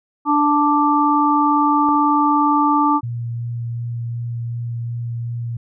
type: harmonic tone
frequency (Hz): 293.7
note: D4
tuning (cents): 0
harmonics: 1 / 3 / 4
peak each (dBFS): -17 / -17 / -17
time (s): 0.25-3.01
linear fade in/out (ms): 50
type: clicks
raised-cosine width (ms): 1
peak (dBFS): -18 / -25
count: 2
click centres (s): 1.888 / 1.953
type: tone with vibrato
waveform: sine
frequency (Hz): 118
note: A#2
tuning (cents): +22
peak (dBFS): -22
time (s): 3.03-5.57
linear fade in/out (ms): 5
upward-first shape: sine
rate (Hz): 2.7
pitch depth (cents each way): 10
effects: none